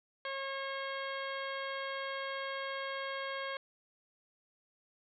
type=harmonic tone; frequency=543 Hz; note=C#5; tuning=36 cents flat; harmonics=1 / 2 / 3 / 4 / 5 / 6 / 7 / 8; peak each=-41 / -42 / -43 / -45 / -54 / -47 / -56 / -54 dBFS; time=0.25-3.57 s; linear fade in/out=2 ms; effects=none